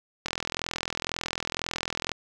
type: click train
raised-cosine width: 0.2 ms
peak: -11 dBFS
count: 79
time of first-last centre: 0.26-2.117 s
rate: 42 Hz
effects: none